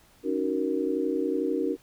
sine chord, D# minor seventh, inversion third, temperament just, 280 / 311.1 / 373.4 / 466.7 Hz, C#4 / D#4 / F#4 / A#4, +18 / 0 / +16 / +2 cents, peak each -30 dBFS, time 0.23-1.77 s, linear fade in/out 50 ms, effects pink hiss -59 dBFS RMS until 1.82 s

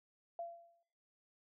sine tone with exponential decay, 682 Hz, F5, 41 cents flat, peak -38 dBFS, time 0.39-0.83 s, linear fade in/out 2 ms, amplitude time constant 94 ms, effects noise-tail reverb RT60 0.8 s tail -21 dB re dry

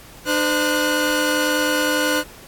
sawtooth tone cluster, 301.4 / 513 / 1457 Hz, D4 / C5 / F#6, +45 / -34 / -27 cents, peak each -18 dBFS, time 0.25-2.24 s, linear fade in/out 50 ms, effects pink hiss -43 dBFS RMS until 2.47 s + AAC 64 kbps

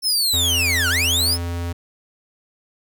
sawtooth linear two-way sweep, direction down then up, 5360 to 1366 to 5360 Hz, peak -14 dBFS, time 0.02-1.38 s, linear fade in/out 50 ms, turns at 0.89 s
square tone, 86 Hz, F2, 26 cents flat, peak -24 dBFS, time 0.33-1.73 s, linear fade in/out 10 ms
effects none

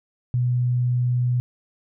sine tone, 123.47 Hz, B2, in tune, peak -18 dBFS, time 0.34-1.4 s, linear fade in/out 0 ms, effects none

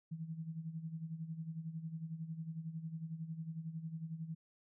sine tone with tremolo, 161.8 Hz, E3, 32 cents flat, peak -38 dBFS, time 0.11-4.35 s, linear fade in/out 10 ms, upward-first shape sine, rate 11 Hz, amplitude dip 70%, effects none

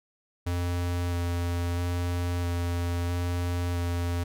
square tone with vibrato, 87.31 Hz, F2, in tune, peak -27 dBFS, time 0.46-4.24 s, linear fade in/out 10 ms, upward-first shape square, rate 0.76 Hz, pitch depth 10 cents each way, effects none

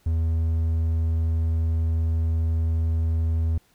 triangle tone, 81.3 Hz, E2, 23 cents flat, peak -18 dBFS, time 0.06-3.58 s, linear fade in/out 5 ms, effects pink hiss -62 dBFS RMS until 3.74 s

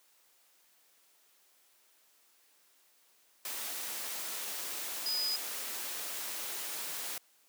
sine tone in noise, 4978 Hz, D#8, in tune, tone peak -31 dBFS, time 5.06-5.36 s, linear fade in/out 2 ms, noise white, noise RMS -39 dBFS, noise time 3.45-7.18 s, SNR +5 dB, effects white hiss -67 dBFS RMS until 7.48 s + high-pass 300 Hz 12 dB/octave

